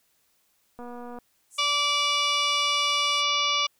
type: click train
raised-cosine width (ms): 1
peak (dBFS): -28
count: 97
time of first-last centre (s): 0.79-1.187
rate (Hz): 242
type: band-pass noise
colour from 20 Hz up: white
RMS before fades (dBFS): -47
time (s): 1.5-3.24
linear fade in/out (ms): 50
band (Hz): 6500 to 10000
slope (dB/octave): 48
type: harmonic tone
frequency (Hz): 580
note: D5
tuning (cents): -22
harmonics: 1 / 2 / 4 / 5 / 6 / 7 / 8 / 9 / 10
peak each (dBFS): -39 / -27 / -29 / -28 / -28 / -39 / -35 / -37 / -36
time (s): 1.58-3.67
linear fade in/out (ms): 10
effects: white hiss -68 dBFS RMS until 3.79 s